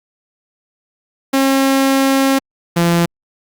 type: tone pair in turn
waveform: sawtooth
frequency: 270 / 170.67 Hz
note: C#4 / F3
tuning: -45 / -40 cents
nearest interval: minor sixth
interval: 795 cents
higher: first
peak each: -7 dBFS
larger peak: neither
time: 1.33-2.39 / 2.76-3.06 s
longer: first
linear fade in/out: 10 ms
effects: Opus 48 kbps